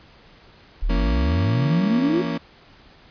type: exponential sweep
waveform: sine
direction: up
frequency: 34.65 to 370 Hz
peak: -18 dBFS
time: 0.82-2.22 s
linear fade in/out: 10 ms
type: chord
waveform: 35% pulse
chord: A# diminished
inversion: second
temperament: just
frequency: 167.82 / 233.1 / 279.7 Hz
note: E3 / A#3 / C#4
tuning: +31 / 0 / +16 cents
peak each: -26 dBFS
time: 0.89-2.38 s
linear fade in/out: 10 ms
effects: pink hiss -50 dBFS RMS until 3.1 s + resampled to 11025 Hz